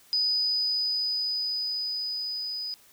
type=tone with level ramp; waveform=sine; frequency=4978 Hz; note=D#8; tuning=in tune; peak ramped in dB=-22 to -31 dBFS; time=0.13-2.74 s; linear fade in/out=0 ms; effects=white hiss -57 dBFS RMS until 2.92 s